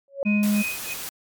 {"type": "tone with exponential growth", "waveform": "sine", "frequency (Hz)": 554.4, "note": "C#5", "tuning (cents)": 0, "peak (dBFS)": -19, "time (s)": [0.08, 0.23], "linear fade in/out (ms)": 1, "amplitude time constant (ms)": 31}
{"type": "tone with tremolo", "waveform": "sine", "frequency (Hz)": 2502, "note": "D#7", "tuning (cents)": 9, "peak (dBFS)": -25, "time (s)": [0.25, 0.94], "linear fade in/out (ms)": 10, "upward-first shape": "sine", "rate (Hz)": 3.1, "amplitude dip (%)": 100}
{"type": "tone", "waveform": "triangle", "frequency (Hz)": 207.7, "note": "G#3", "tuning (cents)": 0, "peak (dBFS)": -16, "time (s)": [0.25, 0.63], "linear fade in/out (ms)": 20}
{"type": "noise", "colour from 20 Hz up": "white", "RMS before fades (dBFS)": -33, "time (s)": [0.43, 1.09], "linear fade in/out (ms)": 0}
{"effects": ["MP3 96 kbps"]}